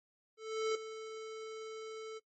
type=tone with ADSR envelope; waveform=square; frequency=440 Hz; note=A4; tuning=in tune; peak=-30 dBFS; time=0.37-2.2 s; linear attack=380 ms; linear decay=5 ms; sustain=-13 dB; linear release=28 ms; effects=noise-tail reverb RT60 0.1 s tail -22 dB re dry + MP3 32 kbps